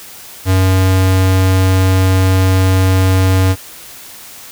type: tone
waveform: square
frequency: 94.1 Hz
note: F#2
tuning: 30 cents sharp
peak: -9 dBFS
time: 0.45-3.56 s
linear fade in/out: 50 ms
effects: white hiss -34 dBFS RMS until 4.51 s